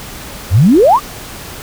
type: exponential sweep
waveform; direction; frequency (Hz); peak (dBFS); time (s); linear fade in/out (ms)
sine; up; 77.78 to 1244.5; -4; 0.5-1; 50
effects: pink hiss -29 dBFS RMS until 1.62 s